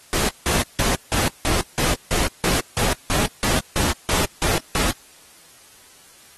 pink noise bursts, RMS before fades -21 dBFS, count 15, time 0.13-4.91 s, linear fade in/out 0 ms, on 160 ms, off 170 ms, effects white hiss -49 dBFS RMS until 6.37 s + AAC 32 kbps

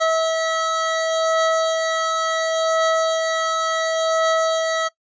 25% pulse beating tone pair, 647 / 647.7 Hz, E5 / E5, -32 / -31 cents, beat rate 0.7 Hz, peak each -22 / -15 dBFS, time 0-4.89 s, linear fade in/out 20 ms, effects noise-tail reverb RT60 0.1 s tail -20 dB re dry + resampled to 16000 Hz

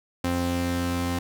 sawtooth tone pair together, 87.3 / 261.6 Hz, F2 / C4, 0 / 0 cents, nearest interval octave + perfect fifth, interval 1900 cents, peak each -24 / -23 dBFS, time 0.24-1.19 s, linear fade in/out 5 ms, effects none

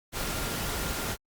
sine tone in noise, 1396.9 Hz, F6, in tune, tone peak -43 dBFS, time 0.12-1.17 s, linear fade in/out 50 ms, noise pink, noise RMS -32 dBFS, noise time 0.12-1.17 s, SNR -14 dB, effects Opus 48 kbps

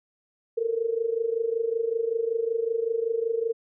sine tone with amplitude modulation, 457.6 Hz, A#4, 32 cents flat, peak -20 dBFS, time 0.57-3.53 s, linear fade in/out 10 ms, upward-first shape sine, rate 25.3 Hz, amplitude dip 80%, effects none

